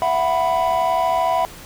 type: chord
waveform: triangle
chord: E suspended second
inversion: none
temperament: equal with one note detuned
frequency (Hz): 667.3 / 740 / 987.8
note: E5 / F#5 / B5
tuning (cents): +21 / 0 / 0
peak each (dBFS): -18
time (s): 0.02-1.45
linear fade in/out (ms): 0
effects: tanh soft clip ceiling -8 dBFS + pink hiss -39 dBFS RMS until 1.65 s